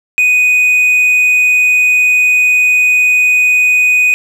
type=tone; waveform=triangle; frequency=2489 Hz; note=D#7; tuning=in tune; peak=-5 dBFS; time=0.18-4.14 s; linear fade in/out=0 ms; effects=none